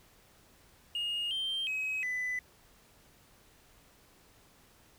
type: tone with pitch steps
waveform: triangle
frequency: 2852 / 3149 / 2546 / 1999 Hz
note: F7 / G7 / D#7 / B6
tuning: +36 / +7 / +39 / +20 cents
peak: -29 dBFS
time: 0.95-2.39 s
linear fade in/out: 2 ms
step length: 360 ms
effects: tanh soft clip ceiling -27 dBFS + pink hiss -62 dBFS RMS until 4.98 s